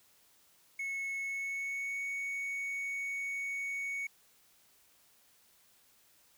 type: tone with pitch glide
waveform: triangle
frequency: 2195 to 2227 Hz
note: C#7 to C#7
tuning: -18 to +7 cents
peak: -33 dBFS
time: 0.79-4.07 s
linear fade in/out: 5 ms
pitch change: +25 cents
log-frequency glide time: 1.2-2.01 s
effects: white hiss -66 dBFS RMS until 6.37 s